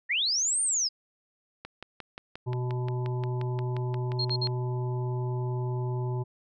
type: linear two-way sweep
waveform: sine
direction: up then down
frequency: 1760 to 9090 to 4820 Hz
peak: -24 dBFS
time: 0.09-0.89 s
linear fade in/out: 20 ms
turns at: 0.62 s
type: click train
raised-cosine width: 0.3 ms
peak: -23 dBFS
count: 17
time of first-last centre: 1.65-4.472 s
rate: 5.67 Hz
type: harmonic tone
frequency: 124.5 Hz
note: B2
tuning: 14 cents sharp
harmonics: 1 / 3 / 5 / 7 / 8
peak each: -28 / -36 / -47 / -42 / -48 dBFS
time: 2.46-6.24 s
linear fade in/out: 20 ms
type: tone bursts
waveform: sine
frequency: 4238 Hz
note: C8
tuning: 21 cents sharp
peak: -27 dBFS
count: 3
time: 4.19-4.473 s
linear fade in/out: 5 ms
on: 59 ms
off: 53 ms
effects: none